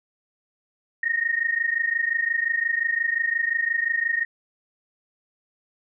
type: tone pair together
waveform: sine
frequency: 1843.3 / 1869 Hz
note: A#6 / A#6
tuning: -20 / +4 cents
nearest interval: unison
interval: 24 cents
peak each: -24 dBFS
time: 1.03-4.25 s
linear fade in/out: 5 ms
effects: none